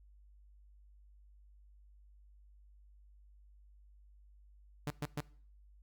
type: tone bursts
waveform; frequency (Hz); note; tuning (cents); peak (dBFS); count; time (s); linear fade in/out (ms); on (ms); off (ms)
sawtooth; 146.83; D3; 0; -31; 3; 4.87-5.203; 0; 31; 120
effects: noise-tail reverb RT60 0.5 s tail -21 dB re dry + added 50 Hz sine -58 dBFS peak until 5.82 s